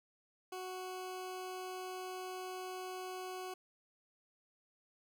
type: tone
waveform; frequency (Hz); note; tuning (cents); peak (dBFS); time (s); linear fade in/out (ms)
20% pulse; 370; F#4; 0; -37; 0.52-3.54; 5
effects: none